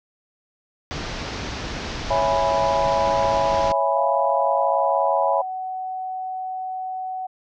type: low-pass noise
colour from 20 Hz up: pink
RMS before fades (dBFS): -30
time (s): 0.91-3.72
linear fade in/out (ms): 0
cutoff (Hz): 6100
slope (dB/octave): 48
type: chord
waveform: sine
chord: C# minor seventh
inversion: none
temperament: equal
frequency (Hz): 554.4 / 659.3 / 830.6 / 987.8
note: C#5 / E5 / G#5 / B5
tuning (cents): 0 / 0 / 0 / 0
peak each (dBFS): -23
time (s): 2.1-5.42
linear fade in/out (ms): 10
type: tone with pitch glide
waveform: sine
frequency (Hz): 698.5 to 748.6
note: F5 to F#5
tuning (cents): 0 to +20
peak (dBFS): -26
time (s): 3.96-7.27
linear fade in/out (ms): 10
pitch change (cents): +120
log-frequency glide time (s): 4.37-5.24
effects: none